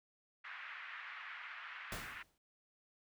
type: band-pass noise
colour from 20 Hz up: pink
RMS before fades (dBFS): -49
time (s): 0.44-2.23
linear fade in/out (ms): 10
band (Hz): 1300 to 2400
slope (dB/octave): 24
type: noise with exponential decay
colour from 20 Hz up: pink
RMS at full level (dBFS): -42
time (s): 1.92-2.38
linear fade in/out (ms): 2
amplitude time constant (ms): 98
effects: none